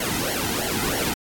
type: noise with flanger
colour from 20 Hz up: pink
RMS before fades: -25 dBFS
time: 0-1.14 s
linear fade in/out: 5 ms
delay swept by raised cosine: 0.8 to 1.8 ms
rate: 3.1 Hz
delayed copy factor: -0.75
effects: AAC 64 kbps